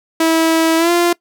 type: tone with pitch glide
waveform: sawtooth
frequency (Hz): 325.1 to 346.4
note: E4 to F4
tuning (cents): -24 to -14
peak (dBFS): -7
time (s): 0.2-1.13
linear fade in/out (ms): 5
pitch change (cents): +110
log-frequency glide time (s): 0.77-0.91
effects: noise-tail reverb RT60 0.1 s tail -22 dB re dry